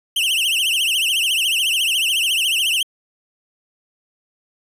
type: tone with vibrato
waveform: 45% pulse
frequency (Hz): 2900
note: F#7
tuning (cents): -35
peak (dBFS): -16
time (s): 0.16-2.83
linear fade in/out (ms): 5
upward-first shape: triangle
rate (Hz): 14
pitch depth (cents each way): 200
effects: resampled to 32000 Hz